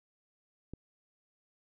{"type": "click", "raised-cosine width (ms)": 3, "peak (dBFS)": -29, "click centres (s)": 0.736, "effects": []}